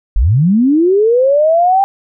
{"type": "linear sweep", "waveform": "sine", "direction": "up", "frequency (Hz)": [36.71, 797], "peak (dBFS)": -7, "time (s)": [0.16, 1.84], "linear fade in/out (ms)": 0, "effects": []}